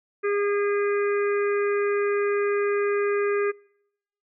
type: harmonic tone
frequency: 407.3 Hz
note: G#4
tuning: 34 cents flat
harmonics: 1 / 3 / 4 / 5 / 6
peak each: -22 / -32 / -34 / -36 / -38 dBFS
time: 0.23-3.52 s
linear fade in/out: 20 ms
effects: noise-tail reverb RT60 0.8 s tail -26 dB re dry